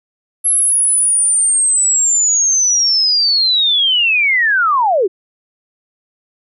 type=linear sweep; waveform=sine; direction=down; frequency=11175 to 340 Hz; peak=-10 dBFS; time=0.44-5.08 s; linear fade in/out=20 ms; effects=none